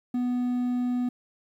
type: tone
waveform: triangle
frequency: 246.9 Hz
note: B3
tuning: in tune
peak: -22 dBFS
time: 0.14-1.09 s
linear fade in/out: 5 ms
effects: 10-bit